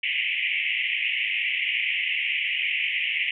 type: band-pass noise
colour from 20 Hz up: pink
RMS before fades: -26 dBFS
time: 0.03-3.31 s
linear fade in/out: 5 ms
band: 2000 to 3000 Hz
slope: 96 dB/octave
effects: none